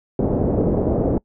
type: low-pass noise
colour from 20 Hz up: white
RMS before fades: -19 dBFS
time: 0.19-1.18 s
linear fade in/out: 2 ms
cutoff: 510 Hz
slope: 24 dB/octave
effects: noise-tail reverb RT60 0.1 s tail -24 dB re dry